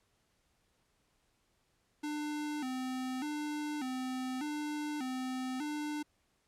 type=tone with vibrato; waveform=square; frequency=277.2 Hz; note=C#4; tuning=in tune; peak=-36 dBFS; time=2.03-6.03 s; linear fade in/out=10 ms; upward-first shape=square; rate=0.84 Hz; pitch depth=130 cents each way; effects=pink hiss -75 dBFS RMS until 6.47 s + low-pass 11000 Hz 12 dB/octave